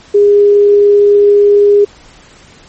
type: tone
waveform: sine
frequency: 408.8 Hz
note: G#4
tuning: 27 cents flat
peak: -3 dBFS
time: 0.14-1.85 s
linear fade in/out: 10 ms
effects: pink hiss -40 dBFS RMS until 2.68 s + MP3 32 kbps